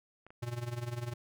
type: clicks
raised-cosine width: 0.5 ms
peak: -38 dBFS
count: 2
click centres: 0.266 / 0.305 s
type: tone with tremolo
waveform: square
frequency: 120 Hz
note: B2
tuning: 49 cents flat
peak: -33 dBFS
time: 0.42-1.14 s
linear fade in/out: 10 ms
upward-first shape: triangle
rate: 20 Hz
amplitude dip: 85%
effects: none